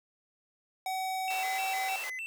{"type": "tone with pitch glide", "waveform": "square", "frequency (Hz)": [755, 765.5], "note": ["F#5", "G5"], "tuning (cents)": [35, -41], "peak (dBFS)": -32, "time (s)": [0.86, 1.96], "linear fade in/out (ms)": 2, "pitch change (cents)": 24, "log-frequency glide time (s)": [1.42, 1.56]}
{"type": "tone with vibrato", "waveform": "triangle", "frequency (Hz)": 2329, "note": "D7", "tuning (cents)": -15, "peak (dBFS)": -34, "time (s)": [1.28, 2.26], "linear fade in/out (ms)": 0, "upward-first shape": "square", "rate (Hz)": 3.3, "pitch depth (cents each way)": 240}
{"type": "high-pass noise", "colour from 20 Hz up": "pink", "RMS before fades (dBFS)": -42, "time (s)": [1.3, 2.1], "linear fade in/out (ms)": 5, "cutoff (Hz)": 550, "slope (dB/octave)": 24}
{"effects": []}